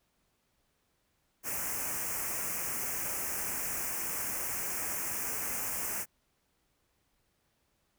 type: band-stop noise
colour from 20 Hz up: white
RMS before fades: -35 dBFS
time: 1.43-6.06 s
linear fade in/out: 50 ms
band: 2600 to 5600 Hz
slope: 48 dB/octave
effects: pink hiss -75 dBFS RMS until 7.98 s